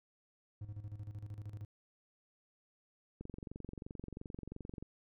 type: tone with tremolo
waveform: triangle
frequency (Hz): 103.83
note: G#2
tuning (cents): 0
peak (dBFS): -39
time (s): 0.61-1.65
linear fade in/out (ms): 5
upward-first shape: square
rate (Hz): 13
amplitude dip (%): 70
type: click train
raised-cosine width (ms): 3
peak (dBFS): -32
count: 38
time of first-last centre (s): 3.21-4.826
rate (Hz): 22.9
effects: none